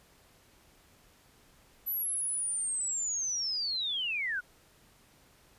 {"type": "linear sweep", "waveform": "sine", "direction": "down", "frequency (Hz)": [12000, 1400], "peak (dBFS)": -30, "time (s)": [1.86, 4.41], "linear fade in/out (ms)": 20, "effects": ["pink hiss -62 dBFS RMS until 5.58 s", "resampled to 32000 Hz"]}